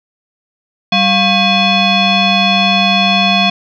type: tone with frequency modulation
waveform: sine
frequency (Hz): 1602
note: G6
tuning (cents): +37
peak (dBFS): -8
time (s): 0.92-3.5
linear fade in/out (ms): 5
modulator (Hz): 898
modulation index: 2.6
effects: none